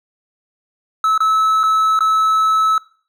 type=tone with dropouts; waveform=triangle; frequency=1300 Hz; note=E6; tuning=24 cents flat; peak=-10 dBFS; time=1.04-2.78 s; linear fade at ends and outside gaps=2 ms; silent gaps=1.178-1.204 / 1.633-1.637 / 1.991-2.006 s; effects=noise-tail reverb RT60 0.5 s tail -22 dB re dry